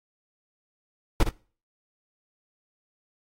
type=noise with echo; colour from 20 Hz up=brown; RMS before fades=-17 dBFS; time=1.2-1.23 s; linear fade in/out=2 ms; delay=61 ms; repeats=1; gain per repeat=-8 dB; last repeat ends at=1.291 s; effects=noise-tail reverb RT60 0.4 s tail -22 dB re dry + AAC 48 kbps